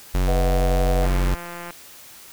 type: tone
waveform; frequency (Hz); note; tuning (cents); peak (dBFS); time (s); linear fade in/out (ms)
square; 45.95; F#1; -11; -18; 0.14-1.35; 10
type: chord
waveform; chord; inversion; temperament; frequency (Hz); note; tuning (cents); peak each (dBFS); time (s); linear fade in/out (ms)
sine; B major; none; equal with one note detuned; 493.9 / 630.2 / 740; B4 / D#5 / F#5; 0 / +22 / 0; -26 / -28 / -29; 0.27-1.07; 20
type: click train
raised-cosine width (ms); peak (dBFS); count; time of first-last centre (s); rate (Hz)
0.5; -20; 118; 1.03-1.706; 173
effects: white hiss -44 dBFS RMS until 2.32 s